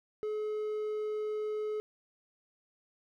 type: tone with hard clipping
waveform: triangle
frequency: 426.5 Hz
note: G#4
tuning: 46 cents sharp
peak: -33 dBFS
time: 0.23-1.8 s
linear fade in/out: 0 ms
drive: 6 dB
effects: none